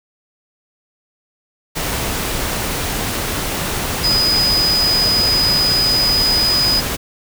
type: tone in noise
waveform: sine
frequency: 4978 Hz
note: D#8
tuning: in tune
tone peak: -13 dBFS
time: 4.03-6.81 s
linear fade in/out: 20 ms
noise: pink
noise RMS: -21 dBFS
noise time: 1.75-6.97 s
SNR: +5 dB
effects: none